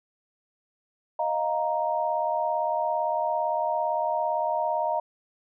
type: chord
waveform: sine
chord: Eb suspended second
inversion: none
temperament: just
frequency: 622.3 / 700 / 933.4 Hz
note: Eb5 / F5 / Bb5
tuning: 0 / +4 / +2 cents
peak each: -28 / -29 / -27 dBFS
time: 1.19-5 s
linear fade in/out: 5 ms
effects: none